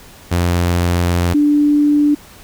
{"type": "tone pair in turn", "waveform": ["sawtooth", "sine"], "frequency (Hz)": [87.31, 293.7], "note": ["F2", "D4"], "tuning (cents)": [0, 0], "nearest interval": "octave + major sixth", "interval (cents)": 2100, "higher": "second", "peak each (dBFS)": -9, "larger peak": "neither", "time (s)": [[0.31, 1.34], [1.34, 2.15]], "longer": "first", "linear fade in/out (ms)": 10, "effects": ["pink hiss -41 dBFS RMS until 2.43 s"]}